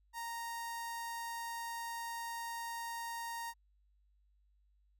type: tone with notch filter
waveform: sawtooth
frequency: 930 Hz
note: A#5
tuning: 4 cents flat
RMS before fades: -42 dBFS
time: 0.13-3.54 s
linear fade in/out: 50 ms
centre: 3100 Hz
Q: 1.8
effects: added 50 Hz sine -68 dBFS peak until 4.99 s